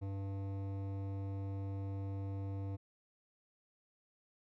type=tone with hard clipping; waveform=triangle; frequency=98 Hz; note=G2; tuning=in tune; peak=-40 dBFS; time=0.01-2.77 s; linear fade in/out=20 ms; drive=18 dB; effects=none